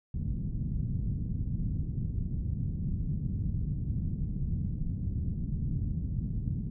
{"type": "low-pass noise", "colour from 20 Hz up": "white", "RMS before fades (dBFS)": -32, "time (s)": [0.14, 6.7], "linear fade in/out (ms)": 5, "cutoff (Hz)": 170, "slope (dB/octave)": 24, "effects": []}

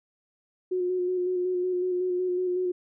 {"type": "tone with vibrato", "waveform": "sine", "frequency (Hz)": 362.9, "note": "F#4", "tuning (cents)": -34, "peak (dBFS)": -24, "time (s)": [0.71, 2.72], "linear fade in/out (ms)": 10, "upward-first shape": "square", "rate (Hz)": 5.4, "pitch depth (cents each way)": 20, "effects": []}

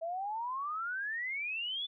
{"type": "exponential sweep", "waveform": "sine", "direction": "up", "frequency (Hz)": [645, 3520], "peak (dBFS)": -34, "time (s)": [0.01, 1.87], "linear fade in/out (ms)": 20, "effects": []}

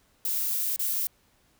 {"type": "noise with dropouts", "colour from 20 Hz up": "violet", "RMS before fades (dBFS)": -28, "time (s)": [0.25, 1.07], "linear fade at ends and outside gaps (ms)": 2, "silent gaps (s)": [0.762, 0.793], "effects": ["pink hiss -65 dBFS RMS until 1.59 s"]}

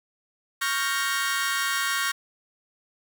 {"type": "chord", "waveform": "sawtooth", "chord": "G half-diminished seventh", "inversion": "second", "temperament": "equal", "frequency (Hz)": [1108.7, 1396.9, 1568, 1864.7], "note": ["Db6", "F6", "G6", "Bb6"], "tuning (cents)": [0, 0, 0, 0], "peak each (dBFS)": [-26, -27, -27, -25], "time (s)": [0.61, 2.12], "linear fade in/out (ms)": 10, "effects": ["9-bit"]}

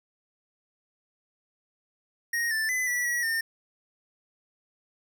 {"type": "tone with pitch steps", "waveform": "square", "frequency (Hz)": [1870, 1765, 2013, 1953, 1924, 1815], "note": ["A#6", "A6", "B6", "B6", "B6", "A#6"], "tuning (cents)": [5, 5, 33, -20, -46, -47], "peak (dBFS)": -26, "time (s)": [2.33, 3.41], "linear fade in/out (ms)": 5, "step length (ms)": 180, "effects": []}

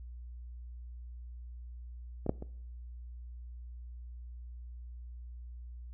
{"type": "clicks", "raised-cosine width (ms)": 2, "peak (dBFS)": [-22, -14, -28], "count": 3, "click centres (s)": [2.264, 2.294, 2.424], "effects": ["noise-tail reverb RT60 0.7 s tail -22 dB re dry", "added 60 Hz sine -43 dBFS peak until 5.93 s"]}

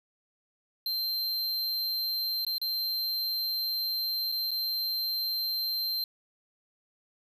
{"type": "tone with dropouts", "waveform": "square", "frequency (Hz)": 4139, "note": "C8", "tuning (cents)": -20, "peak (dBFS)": -29, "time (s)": [0.86, 6.04], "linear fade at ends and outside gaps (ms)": 2, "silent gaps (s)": [[2.449, 2.466], [2.582, 2.615], [4.318, 4.322], [4.508, 4.514]], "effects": []}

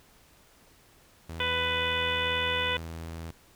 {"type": "tone", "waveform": "sawtooth", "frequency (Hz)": 82.2, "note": "E2", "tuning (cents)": -4, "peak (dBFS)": -33, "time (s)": [1.29, 3.31], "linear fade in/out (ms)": 5}
{"type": "harmonic tone", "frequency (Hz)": 497.4, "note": "B4", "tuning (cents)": 12, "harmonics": [1, 2, 3, 4, 5, 6, 7], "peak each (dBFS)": [-34, -34, -34, -34, -34, -34, -34], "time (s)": [1.4, 2.77], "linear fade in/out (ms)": 2}
{"effects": ["pink hiss -59 dBFS RMS until 3.55 s"]}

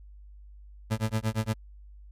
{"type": "tone with tremolo", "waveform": "30% pulse", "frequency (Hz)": 110, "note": "A2", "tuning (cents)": 0, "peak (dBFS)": -21, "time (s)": [0.9, 1.54], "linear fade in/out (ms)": 20, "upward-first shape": "sine", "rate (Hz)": 8.6, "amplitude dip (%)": 100, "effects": ["added 50 Hz sine -46 dBFS peak until 2.11 s", "resampled to 32000 Hz"]}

